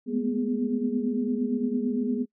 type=tone cluster; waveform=sine; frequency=207.5 / 217.6 / 244.1 / 252.9 / 414.9 Hz; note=G#3 / A3 / B3 / B3 / G#4; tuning=-1 / -19 / -20 / +41 / -2 cents; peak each=-34 / -34 / -26 / -33 / -33 dBFS; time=0.06-2.26 s; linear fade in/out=50 ms; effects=noise-tail reverb RT60 0.1 s tail -24 dB re dry